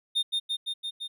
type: tone with echo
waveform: triangle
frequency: 3652 Hz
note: A#7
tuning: 36 cents flat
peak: -21 dBFS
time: 0.15-0.23 s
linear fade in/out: 20 ms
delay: 170 ms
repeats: 5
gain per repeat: -2 dB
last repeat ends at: 1.08 s
effects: none